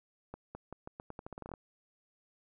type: accelerating click train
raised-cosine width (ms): 1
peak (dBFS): -29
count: 15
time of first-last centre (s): 0.34-1.538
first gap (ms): 210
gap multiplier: 0.84
effects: none

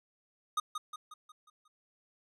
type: tone with echo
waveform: square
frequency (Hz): 1237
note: D#6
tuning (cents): -10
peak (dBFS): -29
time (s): 0.57-0.6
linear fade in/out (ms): 5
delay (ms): 180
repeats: 6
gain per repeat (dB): -6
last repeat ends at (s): 1.68
effects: low-pass 11000 Hz 12 dB/octave

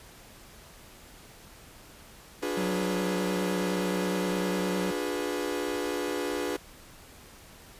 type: chord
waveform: 40% pulse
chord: D diminished seventh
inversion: none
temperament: equal with one note detuned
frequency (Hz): 293.7 / 356.8 / 415.3 / 493.9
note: D4 / F4 / Ab4 / Cb5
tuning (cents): 0 / +37 / 0 / 0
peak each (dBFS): -34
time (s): 2.42-6.57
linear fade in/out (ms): 10
type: tone with vibrato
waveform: square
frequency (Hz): 184.8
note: F#3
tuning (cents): -2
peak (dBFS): -31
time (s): 2.57-4.91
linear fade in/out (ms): 5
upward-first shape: sine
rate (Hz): 9.7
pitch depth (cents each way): 32
effects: pink hiss -51 dBFS RMS until 7.79 s + resampled to 32000 Hz

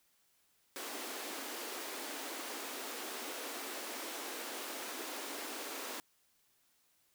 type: high-pass noise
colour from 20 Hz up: pink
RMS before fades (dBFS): -43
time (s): 0.76-6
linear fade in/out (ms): 0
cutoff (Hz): 260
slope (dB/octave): 48
effects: white hiss -73 dBFS RMS until 7.14 s

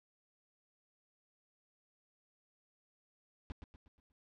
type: noise with echo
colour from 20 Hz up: brown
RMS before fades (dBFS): -42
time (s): 3.5-3.52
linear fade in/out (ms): 0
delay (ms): 120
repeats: 5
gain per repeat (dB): -7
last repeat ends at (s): 4.12
effects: low-pass 4000 Hz 12 dB/octave

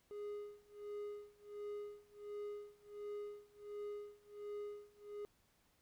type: tone with tremolo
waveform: triangle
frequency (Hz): 413.5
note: G#4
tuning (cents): -8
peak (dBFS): -40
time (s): 0.11-5.25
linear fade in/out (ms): 0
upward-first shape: sine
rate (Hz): 1.4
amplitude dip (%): 95
effects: pink hiss -75 dBFS RMS until 5.81 s

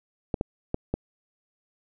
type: clicks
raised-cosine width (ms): 2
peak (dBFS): -12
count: 4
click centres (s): 0.342 / 0.411 / 0.744 / 0.94
effects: none

